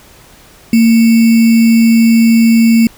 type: tone with sample-and-hold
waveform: sine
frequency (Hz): 228.3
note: A#3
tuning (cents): -36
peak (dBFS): -4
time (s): 0.73-2.87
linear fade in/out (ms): 2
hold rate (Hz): 2450
effects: pink hiss -41 dBFS RMS until 2.97 s